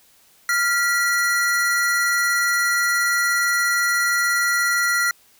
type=tone pair together; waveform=square; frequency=1393 / 1946.8 Hz; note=F6 / B6; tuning=-5 / -25 cents; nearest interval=tritone; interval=580 cents; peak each=-21 dBFS; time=0.49-5.11 s; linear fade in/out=2 ms; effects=white hiss -55 dBFS RMS until 5.39 s